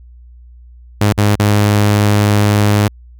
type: tone with dropouts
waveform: sawtooth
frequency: 103.6 Hz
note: G#2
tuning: 4 cents flat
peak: -5 dBFS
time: 1.01-2.88 s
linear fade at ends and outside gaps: 5 ms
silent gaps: 1.127-1.177 / 1.355-1.395 s
effects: added 60 Hz sine -36 dBFS peak until 3.19 s